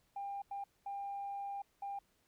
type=tone bursts at uneven times; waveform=sine; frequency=799 Hz; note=G5; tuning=33 cents sharp; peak=-38 dBFS; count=4; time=0.16-0.42 / 0.51-0.64 / 0.86-1.62 / 1.82-1.99 s; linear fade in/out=5 ms; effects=tanh soft clip ceiling -35 dBFS + pink hiss -75 dBFS RMS until 2.27 s